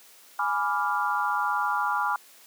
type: chord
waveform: sine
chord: G# diminished seventh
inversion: none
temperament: equal with one note detuned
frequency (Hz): 833 / 987.8 / 1174.7 / 1396.9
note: G#5 / B5 / D6 / F6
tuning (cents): +5 / 0 / 0 / 0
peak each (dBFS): -29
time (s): 0.39-2.16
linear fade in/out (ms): 2
effects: white hiss -53 dBFS RMS until 2.46 s + high-pass 300 Hz 12 dB/octave

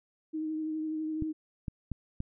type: tone with vibrato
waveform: sine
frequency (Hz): 312.7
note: D#4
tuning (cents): +9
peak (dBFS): -31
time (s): 0.33-1.33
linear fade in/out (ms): 20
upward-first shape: triangle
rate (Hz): 12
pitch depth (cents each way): 25
type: clicks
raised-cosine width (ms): 5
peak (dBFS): -22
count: 4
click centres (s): 1.223 / 1.682 / 1.917 / 2.204
effects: none

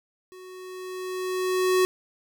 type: tone with level ramp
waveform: square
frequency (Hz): 370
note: F#4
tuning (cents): 0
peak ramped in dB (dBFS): -44 to -18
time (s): 0.32-1.85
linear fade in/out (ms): 0
effects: none

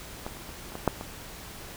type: clicks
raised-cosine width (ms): 1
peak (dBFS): -20 / -28 / -28 / -28 / -22 / -7 / -22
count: 7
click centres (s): 0.265 / 0.37 / 0.492 / 0.721 / 0.754 / 0.877 / 1.011
effects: pink hiss -43 dBFS RMS until 1.76 s

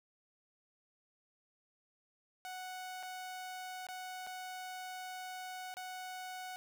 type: tone with dropouts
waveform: sawtooth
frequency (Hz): 740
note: F#5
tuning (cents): 0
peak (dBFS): -39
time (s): 2.45-6.56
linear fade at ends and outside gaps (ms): 0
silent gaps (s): 3.028-3.032 / 3.868-3.887 / 4.266-4.271 / 5.74-5.769
effects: none

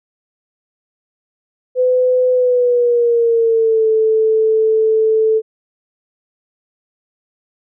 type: tone with pitch glide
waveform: sine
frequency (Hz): 505 to 439.6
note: B4 to A4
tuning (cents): +39 to -2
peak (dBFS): -10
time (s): 1.75-5.42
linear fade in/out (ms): 50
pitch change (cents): -241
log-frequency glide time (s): 2.32-3.88
effects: none

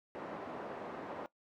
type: band-pass noise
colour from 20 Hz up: pink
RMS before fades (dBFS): -44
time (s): 0.15-1.26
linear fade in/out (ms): 0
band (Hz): 330 to 1000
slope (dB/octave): 12
effects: noise-tail reverb RT60 0.1 s tail -18 dB re dry

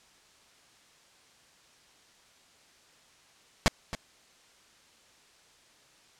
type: noise with echo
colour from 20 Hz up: pink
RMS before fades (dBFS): -20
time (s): 3.66-3.68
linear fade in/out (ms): 0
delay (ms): 270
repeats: 1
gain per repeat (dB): -14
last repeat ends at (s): 3.95
effects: white hiss -60 dBFS RMS until 6.19 s + low-pass 7000 Hz 12 dB/octave

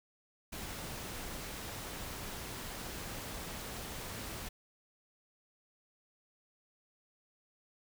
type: noise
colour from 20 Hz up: pink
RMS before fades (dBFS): -43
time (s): 0.52-4.49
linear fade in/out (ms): 10
effects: none

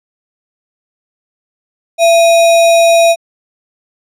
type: tone with sample-and-hold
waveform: sine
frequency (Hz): 671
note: E5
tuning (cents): +31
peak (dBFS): -4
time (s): 1.98-3.16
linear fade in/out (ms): 50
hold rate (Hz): 3150
effects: low-pass 10000 Hz 12 dB/octave

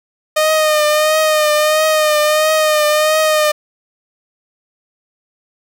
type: tone with vibrato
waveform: sawtooth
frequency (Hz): 614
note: D#5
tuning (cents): -23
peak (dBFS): -7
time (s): 0.36-3.52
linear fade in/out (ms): 10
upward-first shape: triangle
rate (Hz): 1.5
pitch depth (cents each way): 43
effects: none

